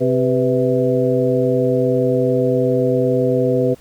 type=harmonic tone with a mistuned harmonic; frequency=130.1 Hz; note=C3; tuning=9 cents flat; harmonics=1 / 2 / 3 / 4 / 5; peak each=-21 / -20 / -20 / -17 / -26 dBFS; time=0-3.75 s; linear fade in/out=20 ms; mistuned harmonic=4; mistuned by=-77 cents; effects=pink hiss -49 dBFS RMS until 3.8 s